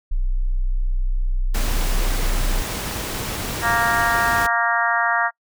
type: tone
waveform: sine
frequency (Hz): 31.31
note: B0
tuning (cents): +25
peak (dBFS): -17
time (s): 0.11-2.62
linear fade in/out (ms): 10
type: noise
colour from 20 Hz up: pink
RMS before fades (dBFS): -27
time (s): 1.54-4.47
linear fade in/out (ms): 10
type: harmonic tone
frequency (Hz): 233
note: A#3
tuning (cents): -1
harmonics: 3 / 4 / 5 / 6 / 7 / 8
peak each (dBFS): -24 / -24 / -24 / -24 / -24 / -24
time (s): 3.61-5.31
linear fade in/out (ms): 50
effects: noise-tail reverb RT60 0.1 s tail -25 dB re dry